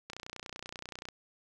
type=click train; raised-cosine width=0.2 ms; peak=-24 dBFS; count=31; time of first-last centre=0.1-1.087 s; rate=30.4 Hz; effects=none